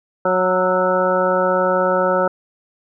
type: harmonic tone with a mistuned harmonic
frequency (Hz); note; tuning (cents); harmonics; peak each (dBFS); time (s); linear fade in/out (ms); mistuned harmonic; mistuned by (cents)
183.7; F#3; -12; 1 / 2 / 3 / 4 / 5 / 7 / 8; -26 / -23 / -17 / -27 / -23 / -21 / -27; 0.25-2.28; 5; 7; +35
effects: none